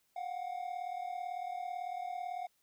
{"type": "tone pair together", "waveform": "triangle", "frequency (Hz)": [715, 753], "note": ["F5", "F#5"], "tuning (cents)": [41, 30], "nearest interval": "minor second", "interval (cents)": 89, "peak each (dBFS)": [-37, -40], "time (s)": [0.16, 2.47], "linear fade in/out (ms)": 5, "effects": ["white hiss -75 dBFS RMS until 2.62 s"]}